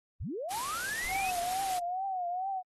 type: linear sweep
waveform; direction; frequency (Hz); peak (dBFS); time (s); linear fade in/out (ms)
sine; up; 39.45 to 2618; -34; 0.2-1.31; 10
type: noise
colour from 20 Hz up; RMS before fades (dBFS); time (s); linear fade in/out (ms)
white; -39; 0.5-1.79; 10
type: noise with exponential decay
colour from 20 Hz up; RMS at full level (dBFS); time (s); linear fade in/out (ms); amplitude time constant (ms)
brown; -48; 1.03-2.32; 0; 280
type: tone with vibrato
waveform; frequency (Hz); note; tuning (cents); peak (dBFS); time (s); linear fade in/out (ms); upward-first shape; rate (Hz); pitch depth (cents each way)
sine; 738; F#5; -5; -31; 1.08-2.63; 50; triangle; 2.3; 120
effects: AAC 32 kbps